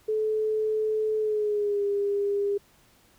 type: tone with pitch glide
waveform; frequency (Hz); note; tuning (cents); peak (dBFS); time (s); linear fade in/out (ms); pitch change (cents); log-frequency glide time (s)
sine; 432.8 to 403.8; A4 to G#4; -29 to -49; -23; 0.08-2.58; 10; -120; 1.18-1.84
effects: pink hiss -60 dBFS RMS until 3.18 s